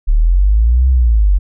sine linear two-way sweep, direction up then down, 34.65 to 65.7 to 44.79 Hz, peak -7 dBFS, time 0.07-1.39 s, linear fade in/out 20 ms, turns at 0.89 s, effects none

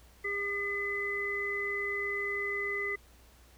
harmonic tone, 403.6 Hz, G#4, 49 cents flat, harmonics 1 / 3 / 5, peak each -37 / -43 / -32 dBFS, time 0.24-2.96 s, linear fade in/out 10 ms, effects added 60 Hz sine -58 dBFS peak until 3.57 s + pink hiss -61 dBFS RMS until 3.57 s

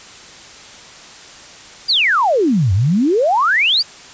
sine exponential two-way sweep, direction down then up, 4978 to 88.4 to 4978 Hz, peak -11 dBFS, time 1.88-3.83 s, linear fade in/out 20 ms, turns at 2.73 s, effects white hiss -38 dBFS RMS until 4.13 s + resampled to 16000 Hz

